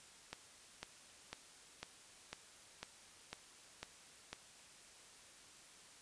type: click train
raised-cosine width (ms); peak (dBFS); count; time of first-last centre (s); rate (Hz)
0.2; -26; 9; 0.33-4.33; 2
effects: white hiss -60 dBFS RMS until 6.01 s + resampled to 22050 Hz